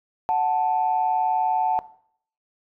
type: tone pair together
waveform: sine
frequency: 740 / 880 Hz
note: F#5 / A5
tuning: 0 / 0 cents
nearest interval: minor third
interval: 300 cents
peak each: -21 dBFS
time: 0.29-1.79 s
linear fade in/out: 0 ms
effects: noise-tail reverb RT60 0.6 s tail -18 dB re dry + tanh soft clip ceiling -11 dBFS